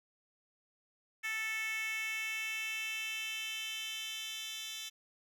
10% pulse tone with high-pass filter sweep, 440 Hz, A4, in tune, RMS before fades -39 dBFS, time 1.23-4.9 s, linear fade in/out 20 ms, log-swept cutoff 2000 to 3700 Hz, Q 3.8, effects none

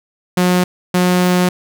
sawtooth tone pair in turn, 180.3 / 180.3 Hz, F#3 / F#3, -45 / -45 cents, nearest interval unison, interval 0 cents, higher neither, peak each -7 dBFS, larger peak neither, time 0.37-0.64 / 0.94-1.49 s, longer second, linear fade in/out 5 ms, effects none

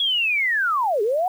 sine linear two-way sweep, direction down then up, 3376 to 393.9 to 763 Hz, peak -18 dBFS, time 0-1.28 s, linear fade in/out 2 ms, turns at 1.02 s, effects 8-bit

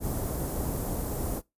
pink band-stop noise, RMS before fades -31 dBFS, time 0-1.42 s, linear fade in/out 50 ms, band 670 to 12000 Hz, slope 12 dB/octave, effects noise-tail reverb RT60 0.2 s tail -22 dB re dry + resampled to 32000 Hz

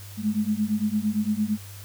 sine beating tone pair, 207.7 / 216.5 Hz, G#3 / A3, 0 / -28 cents, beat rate 8.8 Hz, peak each -25 / -25 dBFS, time 0.17-1.58 s, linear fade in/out 50 ms, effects added 99 Hz sine -40 dBFS peak until 1.84 s + white hiss -46 dBFS RMS until 1.84 s

